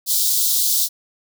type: high-pass noise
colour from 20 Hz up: white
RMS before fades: -18 dBFS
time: 0.06-0.89 s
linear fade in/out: 50 ms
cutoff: 3600 Hz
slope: 48 dB/octave
effects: none